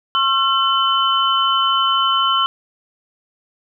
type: tone cluster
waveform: sine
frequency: 1080 / 1352 / 3036 Hz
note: C#6 / E6 / F#7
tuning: -45 / +43 / +44 cents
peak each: -18 dBFS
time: 0.15-2.46 s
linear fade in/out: 0 ms
effects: none

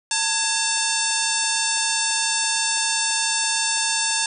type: harmonic tone with a mistuned harmonic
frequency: 897 Hz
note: A5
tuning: 33 cents sharp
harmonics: 1 / 2 / 3 / 4 / 5 / 6 / 7 / 8 / 9 / 10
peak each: -29 / -29 / -29 / -29 / -29 / -29 / -29 / -29 / -29 / -29 dBFS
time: 0.11-4.26 s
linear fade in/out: 2 ms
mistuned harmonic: 2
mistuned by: -130 cents
effects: none

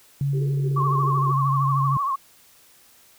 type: tone with pitch glide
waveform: sine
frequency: 140.1 to 137.14 Hz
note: C#3 to C#3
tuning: +19 to -18 cents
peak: -20 dBFS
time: 0.21-1.97 s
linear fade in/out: 2 ms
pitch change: -37 cents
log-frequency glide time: 0.46-1.38 s
type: band-pass noise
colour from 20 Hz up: white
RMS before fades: -36 dBFS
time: 0.33-1.32 s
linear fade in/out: 2 ms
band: 360 to 420 Hz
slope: 96 dB/octave
type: tone with vibrato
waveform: sine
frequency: 1103 Hz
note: C#6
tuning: 9 cents flat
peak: -21 dBFS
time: 0.76-2.16 s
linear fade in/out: 10 ms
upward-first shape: triangle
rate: 13 Hz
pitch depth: 100 cents each way
effects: white hiss -54 dBFS RMS until 3.18 s

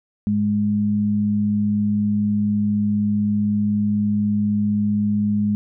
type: tone pair together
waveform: sine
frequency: 103.68 / 207.7 Hz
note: G#2 / G#3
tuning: -2 / 0 cents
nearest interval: octave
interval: 1202 cents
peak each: -26 / -17 dBFS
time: 0.27-5.55 s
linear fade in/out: 0 ms
effects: none

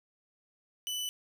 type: tone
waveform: sawtooth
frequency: 2985 Hz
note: F#7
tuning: 15 cents sharp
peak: -30 dBFS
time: 0.87-1.09 s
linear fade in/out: 0 ms
effects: none

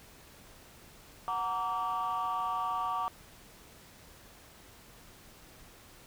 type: chord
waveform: sine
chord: Gb augmented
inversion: none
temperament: just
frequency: 740 / 925 / 1156.2 Hz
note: Gb5 / Bb5 / D6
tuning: 0 / -14 / -27 cents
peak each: -35 / -34 / -31 dBFS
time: 1.28-3.08 s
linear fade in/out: 0 ms
effects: tanh soft clip ceiling -26 dBFS + pink hiss -55 dBFS RMS until 6.06 s

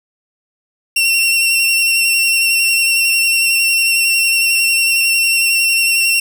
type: tone with vibrato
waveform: sawtooth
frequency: 2724 Hz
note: F7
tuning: 44 cents flat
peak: -8 dBFS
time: 0.96-6.2 s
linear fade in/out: 5 ms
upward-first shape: square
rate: 11 Hz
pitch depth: 14 cents each way
effects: none

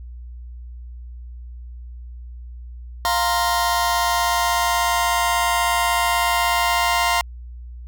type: chord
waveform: sawtooth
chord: F suspended fourth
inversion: none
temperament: just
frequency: 698.5 / 931.3 / 1047.7 Hz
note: F5 / Bb5 / C6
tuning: 0 / -2 / +2 cents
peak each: -18 dBFS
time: 3.05-7.21 s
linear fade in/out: 0 ms
effects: added 60 Hz sine -33 dBFS peak until 7.87 s

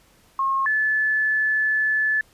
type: tone pair in turn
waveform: sine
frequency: 1079 / 1733.7 Hz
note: C#6 / A6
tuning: -47 / -26 cents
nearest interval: minor sixth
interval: 821 cents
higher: second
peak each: -19 / -18 dBFS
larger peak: second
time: 0.39-0.66 / 0.66-2.21 s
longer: second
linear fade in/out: 2 ms
effects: pink hiss -57 dBFS RMS until 2.33 s + resampled to 32000 Hz

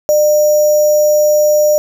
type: tone with sample-and-hold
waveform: sine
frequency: 600 Hz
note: D5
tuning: 37 cents sharp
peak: -7 dBFS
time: 0.09-1.78 s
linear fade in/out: 0 ms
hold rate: 6300 Hz
effects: none

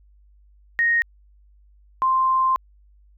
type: tone pair in turn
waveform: sine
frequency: 1864.7 / 1046.5 Hz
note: A#6 / C6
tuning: 0 / 0 cents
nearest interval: minor seventh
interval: 1000 cents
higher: first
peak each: -16 dBFS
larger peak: neither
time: 0.79-1.02 / 2.02-2.56 s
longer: second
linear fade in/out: 0 ms
effects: added 50 Hz sine -51 dBFS peak until 3.17 s

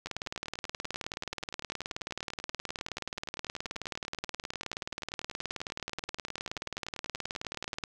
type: two click trains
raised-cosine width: 0.2 ms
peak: -17 / -24 dBFS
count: 148 / 81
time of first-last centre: 0.06-7.838 / 0.07-7.837 s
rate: 18.9 / 10.3 Hz
effects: none

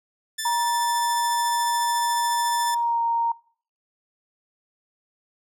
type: tone with tremolo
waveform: 10% pulse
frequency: 1760 Hz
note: A6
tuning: in tune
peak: -17 dBFS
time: 0.38-2.75 s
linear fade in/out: 10 ms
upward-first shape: sine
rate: 14 Hz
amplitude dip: 25%
type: tone with pitch glide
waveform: sine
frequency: 946 to 929.2 Hz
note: A#5 to A#5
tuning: +25 to -6 cents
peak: -20 dBFS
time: 0.45-3.32 s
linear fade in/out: 5 ms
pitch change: -31 cents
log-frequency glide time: 2.71-3.02 s
effects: noise-tail reverb RT60 0.5 s tail -22 dB re dry

